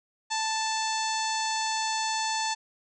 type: harmonic tone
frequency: 881 Hz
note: A5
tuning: 2 cents sharp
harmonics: 1 / 2 / 3 / 4 / 5 / 6 / 7 / 8 / 9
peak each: -29 / -36 / -38 / -38 / -35 / -41 / -37 / -39 / -43 dBFS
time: 0.3-2.55 s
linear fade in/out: 20 ms
effects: none